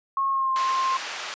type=tone with pitch glide; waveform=sine; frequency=1086 to 1056.3 Hz; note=C#6 to C6; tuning=-36 to +16 cents; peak=-21 dBFS; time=0.17-0.97 s; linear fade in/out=2 ms; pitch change=-48 cents; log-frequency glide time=0.31-0.52 s
type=band-pass noise; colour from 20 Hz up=pink; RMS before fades=-34 dBFS; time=0.56-1.34 s; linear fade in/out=0 ms; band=1000 to 5700 Hz; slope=12 dB/octave
effects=resampled to 16000 Hz

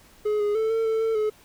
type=tone with pitch steps; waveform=triangle; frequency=422.2 / 414.2 / 441.5 / 450.4 / 444.1 / 447.8 / 427.9 Hz; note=G#4 / G#4 / A4 / A4 / A4 / A4 / A4; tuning=+29 / -5 / +6 / +40 / +16 / +30 / -48 cents; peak=-19 dBFS; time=0.25-1.3 s; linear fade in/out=10 ms; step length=150 ms; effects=pink hiss -54 dBFS RMS until 1.44 s

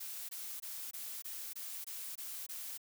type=noise bursts; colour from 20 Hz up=blue; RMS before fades=-44 dBFS; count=9; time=0-2.778 s; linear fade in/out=10 ms; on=290 ms; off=21 ms; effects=none

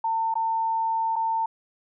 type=tone with dropouts; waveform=sine; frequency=900 Hz; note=A5; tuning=39 cents sharp; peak=-22 dBFS; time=0.04-1.46 s; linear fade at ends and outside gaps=5 ms; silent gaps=0.341-0.354 / 1.158-1.162 s; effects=none

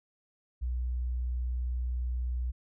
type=tone; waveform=sine; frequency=61.5 Hz; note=B1; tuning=7 cents flat; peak=-29 dBFS; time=0.61-2.52 s; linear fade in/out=20 ms; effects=none

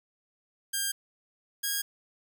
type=tone pair in turn; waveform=5% pulse; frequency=1600 / 1636.5 Hz; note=G6 / G#6; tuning=+35 / -26 cents; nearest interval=unison; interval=39 cents; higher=second; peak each=-17 dBFS; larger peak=neither; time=0.73-0.92 / 1.63-1.82 s; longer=neither; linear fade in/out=10 ms; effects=none

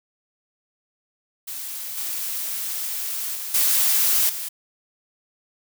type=noise with level steps; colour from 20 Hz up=blue; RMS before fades=-32 / -28 / -31 / -19 / -30 dBFS; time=1.47-4.49 s; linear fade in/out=10 ms; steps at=1.97 / 3.35 / 3.54 / 4.29 s; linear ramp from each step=5 ms; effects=none

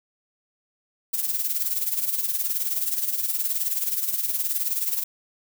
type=noise with tremolo; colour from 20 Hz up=violet; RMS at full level=-23 dBFS; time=1.13-5.04 s; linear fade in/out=10 ms; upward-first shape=sine; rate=19 Hz; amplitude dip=65%; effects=none

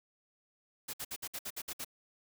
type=noise bursts; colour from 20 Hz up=white; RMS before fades=-40 dBFS; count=9; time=0.88-1.847 s; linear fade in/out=10 ms; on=55 ms; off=59 ms; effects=none

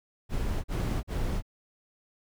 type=noise bursts; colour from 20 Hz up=brown; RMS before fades=-29 dBFS; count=3; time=0.29-1.424 s; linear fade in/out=50 ms; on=350 ms; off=42 ms; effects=none

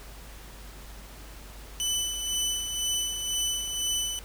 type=tone with tremolo; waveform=20% pulse; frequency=2995 Hz; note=F#7; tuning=20 cents sharp; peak=-20 dBFS; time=1.8-4.19 s; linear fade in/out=0 ms; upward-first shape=sine; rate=2 Hz; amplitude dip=50%; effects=added 50 Hz sine -44 dBFS peak until 4.24 s + pink hiss -48 dBFS RMS until 4.24 s

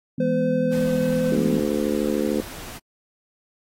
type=chord; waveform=sine; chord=E major; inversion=none; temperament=equal with one note detuned; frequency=164.81 / 207.1 / 246.9 Hz; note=E3 / G#3 / B3; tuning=0 / -5 / 0 cents; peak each=-26 / -26 / -24 dBFS; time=0.18-1.6 s; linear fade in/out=5 ms
type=tone with vibrato; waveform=triangle; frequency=512 Hz; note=C5; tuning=38 cents flat; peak=-20 dBFS; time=0.2-1.35 s; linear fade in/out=5 ms; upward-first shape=sine; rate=12 Hz; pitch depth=8 cents each way
type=noise; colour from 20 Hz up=pink; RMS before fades=-38 dBFS; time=0.71-2.79 s; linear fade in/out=20 ms
type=harmonic tone; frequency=73.42 Hz; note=D2; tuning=in tune; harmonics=3 / 4 / 5 / 6 / 7; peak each=-25 / -26 / -27 / -28 / -28 dBFS; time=1.31-2.41 s; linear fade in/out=5 ms
effects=AAC 48 kbps

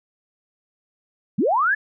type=linear sweep; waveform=sine; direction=up; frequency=150.5 to 1760 Hz; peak=-16 dBFS; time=1.38-1.75 s; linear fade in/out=10 ms; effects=none

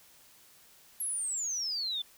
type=exponential sweep; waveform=sine; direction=down; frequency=11430 to 3470 Hz; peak=-31 dBFS; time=1-2.02 s; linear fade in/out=5 ms; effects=white hiss -59 dBFS RMS until 2.17 s

